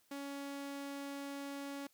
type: tone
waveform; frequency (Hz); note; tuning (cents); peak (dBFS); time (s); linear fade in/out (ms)
sawtooth; 280.1; C#4; +18; -38; 0.11-1.87; 5
effects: white hiss -72 dBFS RMS until 1.93 s